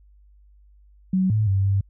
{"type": "tone with pitch steps", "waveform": "sine", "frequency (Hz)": [187.5, 107.7, 97.2, 98.3], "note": ["F#3", "A2", "G2", "G2"], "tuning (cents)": [23, -37, -14, 5], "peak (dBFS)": -17, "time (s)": [1.13, 1.81], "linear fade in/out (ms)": 5, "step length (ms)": 170, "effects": ["added 50 Hz sine -50 dBFS peak until 1.89 s"]}